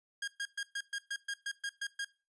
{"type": "tone bursts", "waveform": "sawtooth", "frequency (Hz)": 1624, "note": "G#6", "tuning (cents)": -39, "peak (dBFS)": -31, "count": 11, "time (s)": [0.22, 2.047], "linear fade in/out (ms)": 5, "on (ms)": 57, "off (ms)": 120, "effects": ["noise-tail reverb RT60 0.3 s tail -19 dB re dry", "resampled to 22050 Hz"]}